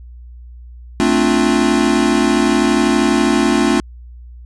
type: chord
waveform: square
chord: D minor seventh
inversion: second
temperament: equal with one note detuned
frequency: 220.9 / 261.6 / 293.7 / 349.2 Hz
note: A3 / C4 / D4 / F4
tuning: +7 / 0 / 0 / 0 cents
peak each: -18 dBFS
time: 1-3.8 s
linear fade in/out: 0 ms
effects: added 60 Hz sine -33 dBFS peak until 4.45 s + resampled to 22050 Hz